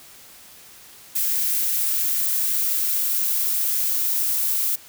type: noise with high-pass filter sweep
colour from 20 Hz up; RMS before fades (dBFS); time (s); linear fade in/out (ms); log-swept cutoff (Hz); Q
violet; -22; 1.15-4.76; 10; 1600 to 780; 1.5
effects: white hiss -46 dBFS RMS until 4.88 s